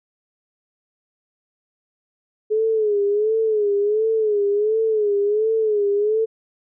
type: tone with vibrato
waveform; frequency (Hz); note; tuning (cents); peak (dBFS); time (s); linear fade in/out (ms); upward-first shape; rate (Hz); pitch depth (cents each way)
sine; 424.1; G#4; +36; -16; 2.5-6.26; 20; sine; 1.4; 89
effects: none